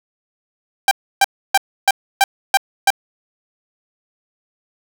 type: tone bursts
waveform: sawtooth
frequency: 787 Hz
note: G5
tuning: 7 cents sharp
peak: -5 dBFS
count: 7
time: 0.88-2.904 s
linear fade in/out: 2 ms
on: 32 ms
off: 300 ms
effects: none